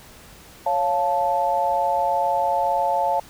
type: chord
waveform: sine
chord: Db augmented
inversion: none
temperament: equal with one note detuned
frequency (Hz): 554.4 / 698.5 / 876.4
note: Db5 / F5 / A5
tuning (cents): 0 / 0 / -7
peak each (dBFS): -25 / -23 / -21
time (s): 0.66-3.2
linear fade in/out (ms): 5
effects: pink hiss -46 dBFS RMS until 3.29 s